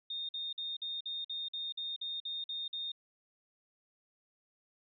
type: tone bursts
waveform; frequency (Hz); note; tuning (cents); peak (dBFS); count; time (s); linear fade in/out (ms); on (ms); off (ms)
sine; 3668; A#7; -29; -36; 12; 0.1-2.919; 5; 190; 49
effects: none